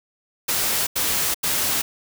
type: noise bursts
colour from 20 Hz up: white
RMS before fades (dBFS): -22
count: 3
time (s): 0.48-1.82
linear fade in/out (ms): 10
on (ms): 390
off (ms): 85
effects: none